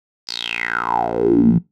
10% pulse tone with band-pass filter sweep, 58.27 Hz, A#1, in tune, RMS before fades -17 dBFS, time 0.27-1.59 s, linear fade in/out 20 ms, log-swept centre 5100 to 170 Hz, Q 9.1, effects noise-tail reverb RT60 0.2 s tail -20 dB re dry

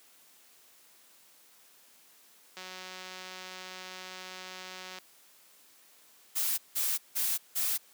click train, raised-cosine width 0.2 ms, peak -26 dBFS, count 448, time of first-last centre 2.57-4.986 s, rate 185 Hz
blue noise bursts, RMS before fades -30 dBFS, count 4, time 6.35-7.78 s, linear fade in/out 20 ms, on 230 ms, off 170 ms
effects white hiss -60 dBFS RMS until 7.93 s + high-pass 200 Hz 12 dB/octave

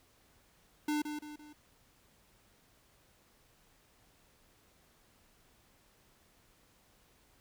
square tone with echo, 299.6 Hz, D4, 35 cents sharp, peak -31 dBFS, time 0.88-1.02 s, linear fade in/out 5 ms, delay 170 ms, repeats 3, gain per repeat -7 dB, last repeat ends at 1.53 s, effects pink hiss -67 dBFS RMS until 7.4 s

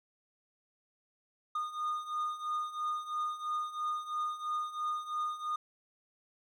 triangle beating tone pair, 1223 / 1226 Hz, D#6 / D#6, -30 / -26 cents, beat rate 3 Hz, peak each -37 / -33 dBFS, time 1.55-5.56 s, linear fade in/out 5 ms, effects none

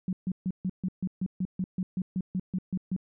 sine tone bursts, 185 Hz, F#3, in tune, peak -26 dBFS, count 16, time 0.08-2.964 s, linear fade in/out 2 ms, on 49 ms, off 140 ms, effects none

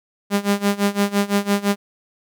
sawtooth tone with tremolo, 201.8 Hz, G#3, 49 cents flat, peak -10 dBFS, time 0.3-1.76 s, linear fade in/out 50 ms, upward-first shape sine, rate 5.9 Hz, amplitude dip 90%, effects none

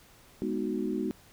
sine chord, G# minor seventh, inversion none, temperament equal, 207.7 / 246.9 / 311.1 / 370 Hz, G#3 / B3 / D#4 / F#4, 0 / 0 / 0 / 0 cents, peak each -34 dBFS, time 0.42-1.11 s, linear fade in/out 0 ms, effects pink hiss -57 dBFS RMS until 1.32 s

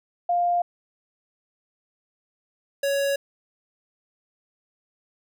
sine / square tone pair in turn, 701 / 557.9 Hz, F5 / C#5, +6 / +11 cents, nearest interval major third, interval 395 cents, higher first, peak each -19 / -22 dBFS, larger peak first, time 0.29-0.62 / 2.83-3.16 s, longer neither, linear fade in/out 5 ms, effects none

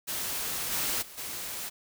white noise with level steps, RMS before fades -33 / -30 / -47 / -37 dBFS, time 0.07-1.7 s, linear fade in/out 20 ms, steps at 0.71 / 1.01 / 1.17 s, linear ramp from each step 20 ms, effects none

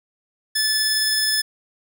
sawtooth tone pair together, 1736 / 5189 Hz, A6 / E8, -24 / -28 cents, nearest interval octave + perfect fifth, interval 1896 cents, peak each -20 / -17 dBFS, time 0.55-1.42 s, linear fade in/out 10 ms, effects none

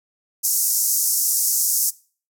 white band-pass noise, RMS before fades -20 dBFS, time 0.43-1.91 s, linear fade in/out 20 ms, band 5400 to 15000 Hz, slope 48 dB/octave, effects noise-tail reverb RT60 0.4 s tail -21 dB re dry

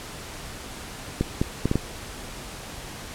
clicks, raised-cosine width 3 ms, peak -8 dBFS, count 5, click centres 1.21 / 1.415 / 1.656 / 1.714 / 1.756 s, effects pink hiss -38 dBFS RMS until 3.14 s + low-pass 11000 Hz 12 dB/octave

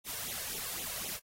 white noise with flanger, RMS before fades -39 dBFS, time 0.04-1.2 s, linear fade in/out 50 ms, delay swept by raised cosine 0.29 to 1.89 ms, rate 3.9 Hz, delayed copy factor +1, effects AAC 48 kbps

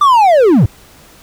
triangle linear sweep, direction down, 1200 to 82.41 Hz, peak -3 dBFS, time 0.01-0.66 s, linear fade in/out 5 ms, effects pink hiss -42 dBFS RMS until 1.22 s

